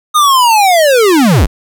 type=linear sweep; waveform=square; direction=down; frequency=1244.5 to 33.79 Hz; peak=-6 dBFS; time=0.14-1.47 s; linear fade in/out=20 ms; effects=none